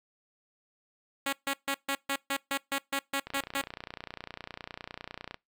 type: tone bursts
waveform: 5% pulse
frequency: 276.1 Hz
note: C#4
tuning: 7 cents flat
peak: -17 dBFS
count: 12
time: 1.26-3.616 s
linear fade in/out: 5 ms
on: 68 ms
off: 140 ms
type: click train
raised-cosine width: 0.3 ms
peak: -23 dBFS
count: 63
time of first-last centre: 3.27-5.344 s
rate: 29.9 Hz
effects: noise-tail reverb RT60 0.2 s tail -24 dB re dry